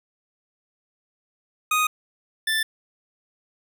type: tone pair in turn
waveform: 25% pulse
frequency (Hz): 1244.5 / 1766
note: D#6 / A6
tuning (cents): 0 / +6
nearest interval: tritone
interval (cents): 606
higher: second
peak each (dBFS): -15 / -17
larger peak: first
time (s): 1.71-1.87 / 2.47-2.63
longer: neither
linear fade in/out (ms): 5
effects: none